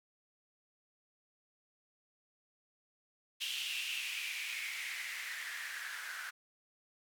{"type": "noise with band-pass filter sweep", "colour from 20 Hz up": "blue", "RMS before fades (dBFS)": -41, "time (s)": [3.4, 6.31], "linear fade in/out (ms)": 20, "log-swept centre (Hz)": [3000, 1500], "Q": 5.5, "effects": []}